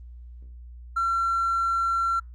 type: tone with hard clipping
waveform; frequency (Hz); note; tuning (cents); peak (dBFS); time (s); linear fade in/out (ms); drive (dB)
sine; 1360; F6; -46; -22; 0.96-2.2; 10; 1
effects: added 60 Hz sine -40 dBFS peak until 2.34 s + Opus 32 kbps